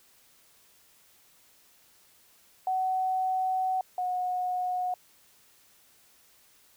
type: tone pair in turn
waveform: sine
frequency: 750 / 728.6 Hz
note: F#5 / F#5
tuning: +23 / -27 cents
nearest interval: minor second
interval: 50 cents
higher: first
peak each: -25 / -27 dBFS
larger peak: first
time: 2.67-3.81 / 3.98-4.94 s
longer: first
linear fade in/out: 2 ms
effects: white hiss -61 dBFS RMS until 6.76 s